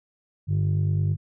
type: tone pair together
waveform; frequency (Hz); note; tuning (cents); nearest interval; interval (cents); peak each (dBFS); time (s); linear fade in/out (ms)
sine; 99.51 / 149.1; G2 / D3; +26 / +27; perfect fifth; 701; -20 / -22; 0.47-1.17; 50
effects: tanh soft clip ceiling -17 dBFS